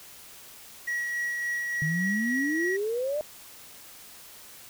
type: tone with tremolo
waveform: triangle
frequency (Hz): 1916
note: A#6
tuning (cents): +47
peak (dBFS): -25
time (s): 0.87-2.77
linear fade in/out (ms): 10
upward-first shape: sine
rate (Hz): 3.5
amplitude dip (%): 25
type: exponential sweep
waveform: sine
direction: up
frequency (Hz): 150 to 617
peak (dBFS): -26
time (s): 1.82-3.21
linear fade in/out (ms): 0
effects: white hiss -48 dBFS RMS until 4.69 s